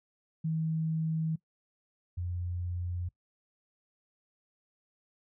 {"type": "tone pair in turn", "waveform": "sine", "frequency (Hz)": [160, 88.31], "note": ["D#3", "F2"], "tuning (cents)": [49, 20], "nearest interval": "minor seventh", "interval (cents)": 1029, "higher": "first", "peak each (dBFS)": [-28, -32], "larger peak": "first", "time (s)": [[0.44, 1.36], [2.17, 3.09]], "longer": "neither", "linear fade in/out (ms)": 10, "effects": ["noise-tail reverb RT60 0.1 s tail -21 dB re dry"]}